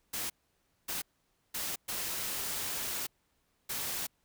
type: noise bursts at uneven times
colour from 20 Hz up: white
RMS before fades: -36 dBFS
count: 5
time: 0.13-0.3 / 0.88-1.02 / 1.54-1.76 / 1.88-3.07 / 3.69-4.07 s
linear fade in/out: 10 ms
effects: pink hiss -75 dBFS RMS until 4.24 s